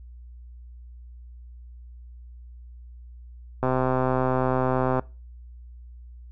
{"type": "click train", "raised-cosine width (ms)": 1, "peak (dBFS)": -10, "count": 177, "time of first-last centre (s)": [3.63, 4.994], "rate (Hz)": 129, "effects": ["noise-tail reverb RT60 0.3 s tail -21 dB re dry", "added 60 Hz sine -41 dBFS peak until 6.31 s"]}